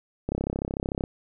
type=click train; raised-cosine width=2 ms; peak=-14 dBFS; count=26; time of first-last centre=0.29-1.039 s; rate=33.4 Hz; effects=none